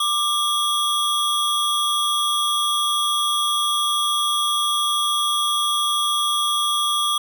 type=tone pair together; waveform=square; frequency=1185 / 3322 Hz; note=D6 / G#7; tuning=+15 / 0 cents; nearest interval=octave + tritone; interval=1785 cents; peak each=-22 dBFS; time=0-7.18 s; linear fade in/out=5 ms; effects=none